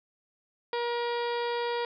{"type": "harmonic tone", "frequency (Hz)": 475.9, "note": "A#4", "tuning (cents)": 36, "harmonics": [1, 2, 3, 4, 5, 6, 7, 8, 9, 10], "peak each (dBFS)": [-30, -33, -42, -41, -44, -49, -44, -47, -52, -47], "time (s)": [0.73, 1.85], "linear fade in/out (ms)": 2, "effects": []}